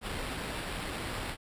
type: noise with sample-and-hold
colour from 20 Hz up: pink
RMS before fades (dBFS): -37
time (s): 0.01-1.37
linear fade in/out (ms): 50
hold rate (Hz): 6300
effects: resampled to 32000 Hz